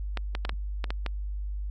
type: clicks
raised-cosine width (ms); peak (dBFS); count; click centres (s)
0.3; -15; 7; 0.173 / 0.351 / 0.451 / 0.494 / 0.842 / 0.905 / 1.063
effects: added 50 Hz sine -30 dBFS peak until 1.7 s + AAC 32 kbps

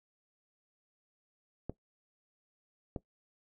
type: clicks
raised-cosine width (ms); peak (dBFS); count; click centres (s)
2; -23; 2; 1.696 / 2.962
effects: noise-tail reverb RT60 0.1 s tail -18 dB re dry

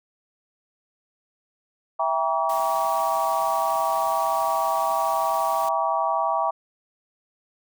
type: chord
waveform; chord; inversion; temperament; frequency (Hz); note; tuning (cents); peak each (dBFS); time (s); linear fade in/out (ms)
sine; E diminished seventh; none; just; 659.3 / 791.1 / 949.3 / 1139.2; E5 / G5 / Bb5 / Db6; 0 / +16 / +31 / +47; -26; 1.99-6.51; 10
type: noise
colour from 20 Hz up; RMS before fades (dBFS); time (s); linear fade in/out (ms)
white; -39; 2.49-5.69; 5
effects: none

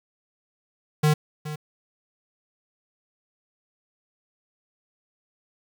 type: tone with echo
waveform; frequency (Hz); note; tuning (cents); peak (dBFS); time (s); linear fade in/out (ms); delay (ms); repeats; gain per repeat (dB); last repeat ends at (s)
square; 151.8; D#3; -42; -17; 1.03-1.14; 10; 420; 1; -13; 1.56
effects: 8-bit

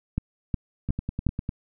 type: two click trains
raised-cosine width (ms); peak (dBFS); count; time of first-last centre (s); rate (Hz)
5; -12 / -16; 4 / 7; 0.18-1.267 / 0.89-1.491; 2.76 / 9.98
effects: none

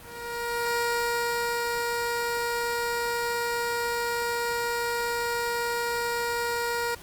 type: tone with ADSR envelope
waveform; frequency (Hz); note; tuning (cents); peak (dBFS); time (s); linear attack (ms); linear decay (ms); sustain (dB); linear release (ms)
15% pulse; 472.7; A#4; +24; -18; 0-6.95; 750; 890; -2; 6
effects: pink hiss -47 dBFS RMS until 7.02 s + Opus 32 kbps

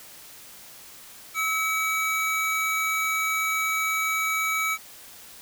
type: tone pair together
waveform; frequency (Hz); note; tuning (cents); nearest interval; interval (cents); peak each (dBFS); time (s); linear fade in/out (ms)
square; 1298 / 2274; E6 / C#7; -27 / +44; minor seventh; 971; -28 / -26; 1.34-4.78; 50
effects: white hiss -46 dBFS RMS until 5.41 s

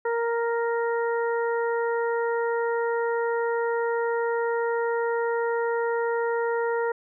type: harmonic tone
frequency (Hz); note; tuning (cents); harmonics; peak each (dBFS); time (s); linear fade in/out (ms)
466.2; A#4; 0; 1 / 2 / 3 / 4; -24 / -30 / -34 / -36; 0.05-6.92; 5
effects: none

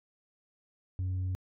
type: tone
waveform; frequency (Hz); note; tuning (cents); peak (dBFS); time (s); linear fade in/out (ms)
sine; 92.5; F#2; 0; -27; 0.99-1.35; 0
effects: tanh soft clip ceiling -29 dBFS

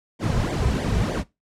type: noise with flanger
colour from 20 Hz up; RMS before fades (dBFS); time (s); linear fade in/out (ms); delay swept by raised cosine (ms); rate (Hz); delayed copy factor
brown; -23; 0.19-1.24; 50; 0.73 to 3.63; 3.2; -0.9
effects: noise-tail reverb RT60 0.2 s tail -19 dB re dry + low-pass 9000 Hz 12 dB/octave

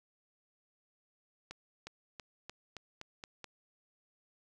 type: accelerating click train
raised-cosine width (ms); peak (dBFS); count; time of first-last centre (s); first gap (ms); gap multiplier
0.2; -27; 8; 1.51-3.443; 360; 0.91
effects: none

